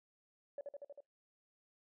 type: tone with echo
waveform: sine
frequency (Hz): 569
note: C#5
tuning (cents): +45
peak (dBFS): -39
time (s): 0.58-0.61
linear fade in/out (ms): 2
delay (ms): 79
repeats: 5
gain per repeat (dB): -2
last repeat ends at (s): 1.005
effects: noise-tail reverb RT60 0.2 s tail -25 dB re dry + tanh soft clip ceiling -36 dBFS

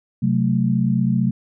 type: chord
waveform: sine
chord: F# diminished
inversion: second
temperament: equal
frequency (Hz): 130.81 / 185 / 220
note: C3 / F#3 / A3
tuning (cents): 0 / 0 / 0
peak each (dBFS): -20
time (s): 0.22-1.31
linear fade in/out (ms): 10
effects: none

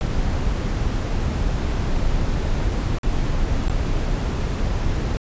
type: noise with dropouts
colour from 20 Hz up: brown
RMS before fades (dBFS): -21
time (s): 0.01-5.17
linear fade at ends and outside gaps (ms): 0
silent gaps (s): 2.985-3.033 / 3.682-3.698
effects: resampled to 16000 Hz

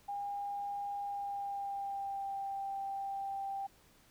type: tone with pitch glide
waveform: sine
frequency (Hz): 808 to 787.3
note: G#5 to G5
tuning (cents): -48 to +7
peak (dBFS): -36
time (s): 0.08-3.67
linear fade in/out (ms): 10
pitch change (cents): -45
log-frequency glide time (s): 1-2.37
effects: pink hiss -65 dBFS RMS until 4.1 s

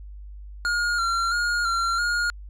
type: tone with vibrato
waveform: square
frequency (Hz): 1398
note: F6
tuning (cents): +1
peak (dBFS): -22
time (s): 0.65-2.3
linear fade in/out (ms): 0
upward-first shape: square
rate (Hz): 1.5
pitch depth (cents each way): 34
effects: added 50 Hz sine -37 dBFS peak until 2.49 s + low-pass 7000 Hz 12 dB/octave

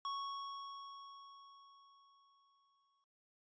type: tone with exponential decay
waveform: square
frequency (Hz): 1108.7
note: C#6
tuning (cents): 0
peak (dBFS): -39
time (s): 0.05-3.04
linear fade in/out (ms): 1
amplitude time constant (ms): 650
effects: noise-tail reverb RT60 0.1 s tail -20 dB re dry + resampled to 16000 Hz

